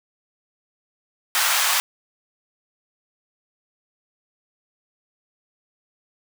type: high-pass noise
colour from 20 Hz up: pink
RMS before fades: -20 dBFS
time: 1.35-1.8 s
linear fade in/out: 0 ms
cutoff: 900 Hz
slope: 24 dB/octave
effects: none